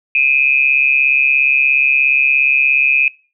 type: tone pair together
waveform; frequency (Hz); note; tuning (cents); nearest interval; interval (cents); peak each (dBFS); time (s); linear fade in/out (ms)
sine; 2426 / 2563; D#7 / E7; -44 / -49; minor second; 95; -13; 0.15-3.08; 2
effects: noise-tail reverb RT60 0.4 s tail -24 dB re dry